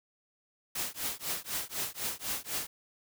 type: noise with tremolo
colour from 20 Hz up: white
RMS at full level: -32 dBFS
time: 0.75-2.67 s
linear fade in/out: 5 ms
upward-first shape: triangle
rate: 4 Hz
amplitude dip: 100%
effects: none